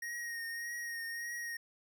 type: tone with vibrato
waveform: square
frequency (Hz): 1869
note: A#6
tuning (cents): +4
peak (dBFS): -39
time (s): 0.02-1.57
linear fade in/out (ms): 5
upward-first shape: triangle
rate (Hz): 1.7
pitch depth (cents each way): 31
effects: none